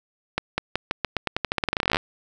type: accelerating click train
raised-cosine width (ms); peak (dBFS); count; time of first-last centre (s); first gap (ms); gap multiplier
0.3; -6; 25; 0.38-1.969; 200; 0.88
effects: none